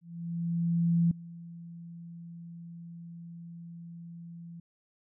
sine tone with ADSR envelope, 169.3 Hz, E3, 46 cents sharp, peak -21 dBFS, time 0.01-4.6 s, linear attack 1100 ms, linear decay 4 ms, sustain -21 dB, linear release 4 ms, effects none

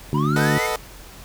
harmonic tone, 73.42 Hz, D2, in tune, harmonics 2 / 3 / 4 / 5, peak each -20 / -24 / -26 / -28 dBFS, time 0.13-0.58 s, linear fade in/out 0 ms
triangle linear sweep, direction up, 926 to 2178 Hz, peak -23 dBFS, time 0.14-0.67 s, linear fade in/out 10 ms
20% pulse chord, B dominant seventh, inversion third, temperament equal, 440 / 493.9 / 622.3 / 740 Hz, A4 / B4 / D#5 / F#5, 0 / 0 / 0 / 0 cents, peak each -21 / -23 / -22 / -24 dBFS, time 0.36-0.76 s, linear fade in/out 2 ms
effects added 45 Hz sine -43 dBFS peak until 1.24 s + pink hiss -43 dBFS RMS until 1.24 s

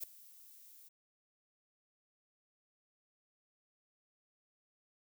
violet noise with ADSR envelope, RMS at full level -38 dBFS, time 0-0.89 s, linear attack 35 ms, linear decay 4 ms, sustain -20 dB, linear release 14 ms, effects none

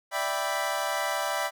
25% pulse chord, E minor seventh, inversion third, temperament equal, 587.3 / 659.3 / 784 / 987.8 Hz, D5 / E5 / G5 / B5, 0 / 0 / 0 / 0 cents, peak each -29 dBFS, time 0.11-1.51 s, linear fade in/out 50 ms, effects none

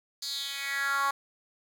10% pulse tone with high-pass filter sweep, 277.8 Hz, C#4, 4 cents sharp, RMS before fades -31 dBFS, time 0.22-1.11 s, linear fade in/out 5 ms, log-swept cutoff 4900 to 1000 Hz, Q 4.1, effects none

